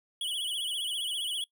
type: tone with vibrato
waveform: square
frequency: 3143 Hz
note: G7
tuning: 4 cents sharp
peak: -31 dBFS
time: 0.21-1.44 s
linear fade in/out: 2 ms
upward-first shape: sine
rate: 15 Hz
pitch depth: 130 cents each way
effects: noise-tail reverb RT60 0.1 s tail -21 dB re dry